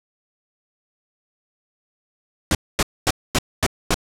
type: noise bursts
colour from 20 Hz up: pink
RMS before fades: -17 dBFS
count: 6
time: 2.51-3.944 s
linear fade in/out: 2 ms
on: 39 ms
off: 240 ms
effects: low-pass 10000 Hz 12 dB/octave